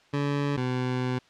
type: tone pair in turn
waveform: 20% pulse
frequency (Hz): 143.1 / 126.6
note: D3 / B2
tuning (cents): -45 / +43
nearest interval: major second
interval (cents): 212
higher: first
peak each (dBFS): -20 / -21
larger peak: first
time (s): 0.13-0.57 / 0.57-1.19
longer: second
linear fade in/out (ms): 10
effects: white hiss -59 dBFS RMS until 1.29 s + low-pass 4000 Hz 12 dB/octave